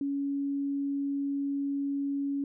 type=tone; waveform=sine; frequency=280 Hz; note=C#4; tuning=18 cents sharp; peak=-28 dBFS; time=0.01-2.44 s; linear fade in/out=2 ms; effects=none